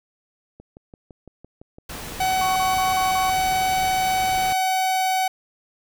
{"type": "click train", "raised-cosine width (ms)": 2, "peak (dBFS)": -29, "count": 12, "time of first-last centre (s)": [0.6, 2.461], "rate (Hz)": 5.91}
{"type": "noise", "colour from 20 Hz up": "pink", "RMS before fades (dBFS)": -34, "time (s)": [1.89, 4.53], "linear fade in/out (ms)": 5}
{"type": "tone", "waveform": "45% pulse", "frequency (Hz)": 753, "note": "F#5", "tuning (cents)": 30, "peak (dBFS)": -19, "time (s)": [2.2, 5.28], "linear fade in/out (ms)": 5}
{"type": "tone bursts", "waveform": "sine", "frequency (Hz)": 1108.7, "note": "C#6", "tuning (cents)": 0, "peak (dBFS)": -26, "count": 5, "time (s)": [2.41, 3.3], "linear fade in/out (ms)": 5, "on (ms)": 150, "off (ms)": 35}
{"effects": []}